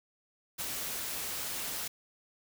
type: noise with ADSR envelope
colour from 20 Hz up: white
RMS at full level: -35 dBFS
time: 0.58-1.88 s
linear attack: 21 ms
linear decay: 32 ms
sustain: -2 dB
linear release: 6 ms
effects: none